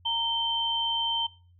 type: tone pair together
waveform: sine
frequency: 923 / 3112 Hz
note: A#5 / G7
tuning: -17 / -13 cents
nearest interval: octave + major sixth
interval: 2104 cents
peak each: -31 / -26 dBFS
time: 0.05-1.27 s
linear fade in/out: 10 ms
effects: noise-tail reverb RT60 0.4 s tail -23 dB re dry + added 88 Hz sine -55 dBFS peak until 1.59 s